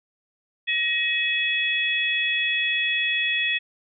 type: tone cluster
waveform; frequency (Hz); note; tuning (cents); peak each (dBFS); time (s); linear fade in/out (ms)
sine; 1892 / 2553 / 3377; A#6 / D#7 / G#7; +25 / +44 / +28; -26 / -24 / -26; 0.67-3.59; 20
effects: none